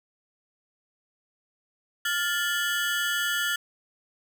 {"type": "ring-modulated tone", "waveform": "30% pulse", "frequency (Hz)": 1578, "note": "G6", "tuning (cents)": 11, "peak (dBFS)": -19, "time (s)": [2.05, 3.56], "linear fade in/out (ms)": 5, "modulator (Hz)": 170, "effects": []}